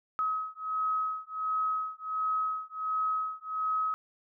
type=beating tone pair; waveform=sine; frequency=1274 / 1275.4 Hz; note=D#6 / D#6; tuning=+41 / +42 cents; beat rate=1.4 Hz; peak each=-32 / -32 dBFS; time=0.19-3.94 s; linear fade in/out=0 ms; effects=none